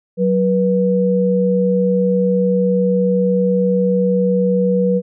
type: tone pair together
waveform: sine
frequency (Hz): 185.66 / 486.3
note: F#3 / B4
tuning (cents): +6 / -27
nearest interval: octave + perfect fourth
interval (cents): 1667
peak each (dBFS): -15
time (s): 0.17-5.02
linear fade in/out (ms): 50
effects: none